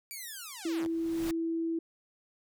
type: linear sweep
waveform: 5% pulse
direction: down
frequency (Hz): 2349 to 39.15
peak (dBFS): -30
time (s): 0.11-0.87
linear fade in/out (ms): 0
type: tone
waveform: sine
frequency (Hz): 329.6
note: E4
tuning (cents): 0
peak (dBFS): -29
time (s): 0.65-1.79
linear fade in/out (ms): 5
type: noise with exponential growth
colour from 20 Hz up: pink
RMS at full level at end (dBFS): -38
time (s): 0.66-1.31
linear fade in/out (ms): 2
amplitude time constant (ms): 140
effects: none